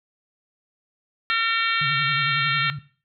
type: harmonic tone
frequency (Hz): 455.1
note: A#4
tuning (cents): -42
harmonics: 3 / 4 / 5 / 6 / 7 / 8 / 9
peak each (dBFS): -23 / -25 / -27 / -29 / -30 / -31 / -32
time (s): 1.3-2.7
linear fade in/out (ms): 0
type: tone with vibrato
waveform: sine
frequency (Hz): 142.3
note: C#3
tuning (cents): +46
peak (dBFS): -28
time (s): 1.81-2.79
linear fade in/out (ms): 5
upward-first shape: sine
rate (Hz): 11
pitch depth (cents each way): 100
effects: noise-tail reverb RT60 0.4 s tail -17 dB re dry